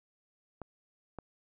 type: clicks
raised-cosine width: 1 ms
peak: -27 dBFS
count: 2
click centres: 0.617 / 1.187 s
effects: none